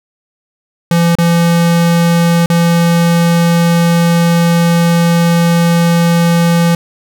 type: tone with dropouts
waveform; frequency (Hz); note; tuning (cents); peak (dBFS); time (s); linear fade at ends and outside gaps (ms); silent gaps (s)
square; 169.8; F3; -48; -8; 0.91-6.75; 2; 1.153-1.185 / 2.46-2.5
effects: none